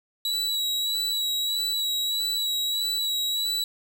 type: tone with vibrato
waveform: 40% pulse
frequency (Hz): 3903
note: B7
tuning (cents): -21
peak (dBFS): -23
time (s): 0.25-3.64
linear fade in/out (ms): 2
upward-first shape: sine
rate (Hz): 1.6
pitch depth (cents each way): 24
effects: none